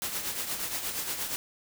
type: noise with tremolo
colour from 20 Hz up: white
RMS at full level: -31 dBFS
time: 0.02-1.36 s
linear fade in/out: 0 ms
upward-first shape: triangle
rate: 8.5 Hz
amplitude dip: 60%
effects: none